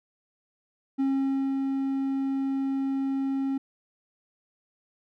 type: tone with ADSR envelope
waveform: triangle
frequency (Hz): 270.7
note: C#4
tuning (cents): -41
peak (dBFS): -20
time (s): 0.98-3.58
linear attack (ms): 21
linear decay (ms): 550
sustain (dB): -3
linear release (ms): 7
effects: none